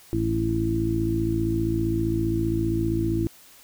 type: harmonic tone with a mistuned harmonic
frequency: 55.2 Hz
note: A1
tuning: 6 cents sharp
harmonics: 1 / 2 / 3 / 4 / 5 / 6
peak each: -31 / -27 / -34 / -33 / -34 / -24 dBFS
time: 0.13-3.27 s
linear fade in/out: 0 ms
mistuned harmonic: 1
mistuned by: -81 cents
effects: white hiss -51 dBFS RMS until 3.63 s